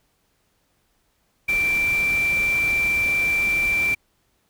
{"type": "tone in noise", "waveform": "sine", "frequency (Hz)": 2349, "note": "D7", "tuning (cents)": 0, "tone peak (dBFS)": -18, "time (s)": [1.48, 3.95], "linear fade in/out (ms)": 10, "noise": "pink", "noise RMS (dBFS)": -34, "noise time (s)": [1.48, 3.95], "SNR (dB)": 13, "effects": ["pink hiss -67 dBFS RMS until 4.49 s"]}